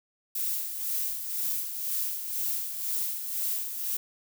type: noise with tremolo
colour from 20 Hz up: violet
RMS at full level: -29 dBFS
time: 0.35-3.97 s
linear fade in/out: 5 ms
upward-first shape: sine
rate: 2 Hz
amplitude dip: 55%
effects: none